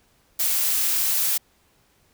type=noise; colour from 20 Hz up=blue; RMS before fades=-22 dBFS; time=0.39-1.38 s; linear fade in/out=10 ms; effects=pink hiss -62 dBFS RMS until 2.13 s